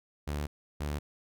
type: tone pair in turn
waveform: sawtooth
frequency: 73.42 / 73.42 Hz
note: D2 / D2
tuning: 0 / 0 cents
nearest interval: unison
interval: 0 cents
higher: neither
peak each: -28 dBFS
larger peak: neither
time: 0.27-0.47 / 0.8-0.99 s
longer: first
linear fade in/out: 10 ms
effects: none